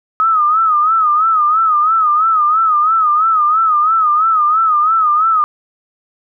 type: tone with vibrato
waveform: sine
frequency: 1262 Hz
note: D#6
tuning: 24 cents sharp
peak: -9 dBFS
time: 0.2-5.44 s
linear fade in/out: 0 ms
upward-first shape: sine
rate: 3 Hz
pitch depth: 100 cents each way
effects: none